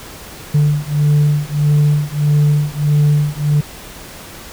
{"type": "beating tone pair", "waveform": "sine", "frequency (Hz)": [146.83, 148.43], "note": ["D3", "D3"], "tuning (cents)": [0, 19], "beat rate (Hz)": 1.6, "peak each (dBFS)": -12, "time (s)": [0.54, 3.61], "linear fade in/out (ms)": 10, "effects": ["tanh soft clip ceiling -7 dBFS", "pink hiss -34 dBFS RMS until 4.52 s"]}